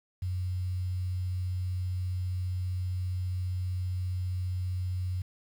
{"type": "tone with quantisation", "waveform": "sine", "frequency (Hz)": 91.5, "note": "F#2", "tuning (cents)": -19, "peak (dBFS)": -29, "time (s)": [0.22, 5.22], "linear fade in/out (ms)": 5, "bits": 9, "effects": []}